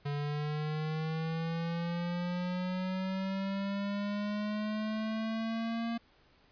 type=linear sweep; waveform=square; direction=up; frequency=143.2 to 232.7 Hz; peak=-33 dBFS; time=0.05-5.98 s; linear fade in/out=10 ms; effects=pink hiss -65 dBFS RMS until 6.51 s + resampled to 11025 Hz